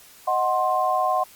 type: chord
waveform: sine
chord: C diminished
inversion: first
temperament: equal with one note detuned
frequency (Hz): 622.3 / 740 / 1053.2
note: Eb5 / Gb5 / C6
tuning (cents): 0 / 0 / +11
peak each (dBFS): -26 / -22 / -23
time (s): 0.27-1.24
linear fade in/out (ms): 10
effects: white hiss -49 dBFS RMS until 1.35 s + Opus 48 kbps